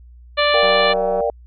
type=harmonic tone; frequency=587 Hz; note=D5; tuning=1 cent flat; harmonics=1 / 2 / 3 / 4 / 5 / 6 / 7; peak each=-17 / -20 / -22 / -23 / -24 / -25 / -25 dBFS; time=0.37-0.94 s; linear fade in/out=20 ms
type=chord; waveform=sine; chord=G minor seventh; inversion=first; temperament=equal; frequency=466.2 / 587.3 / 698.5 / 784 Hz; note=Bb4 / D5 / F5 / G5; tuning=0 / 0 / 0 / 0 cents; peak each=-21 / -20 / -25 / -25 dBFS; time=0.54-1.3 s; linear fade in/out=2 ms
type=click train; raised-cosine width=1 ms; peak=-18 dBFS; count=110; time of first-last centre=0.63-1.207 s; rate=189 Hz
effects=added 60 Hz sine -40 dBFS peak until 1.46 s